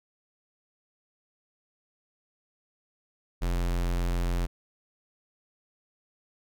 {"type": "tone", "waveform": "square", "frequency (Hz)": 43.65, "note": "F1", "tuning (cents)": 0, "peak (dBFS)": -26, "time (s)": [3.41, 4.47], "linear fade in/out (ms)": 20, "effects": []}